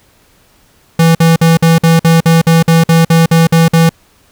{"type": "tone bursts", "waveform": "square", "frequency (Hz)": 164.81, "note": "E3", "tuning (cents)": 0, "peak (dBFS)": -5, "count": 14, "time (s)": [0.99, 3.893], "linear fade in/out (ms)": 5, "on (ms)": 160, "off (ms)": 51, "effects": ["pink hiss -49 dBFS RMS until 4.31 s"]}